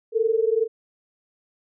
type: tone pair together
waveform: sine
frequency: 437.7 / 459.5 Hz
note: A4 / A#4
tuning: -9 / -25 cents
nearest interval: minor second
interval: 84 cents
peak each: -21 dBFS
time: 0.12-0.68 s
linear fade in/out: 50 ms
effects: none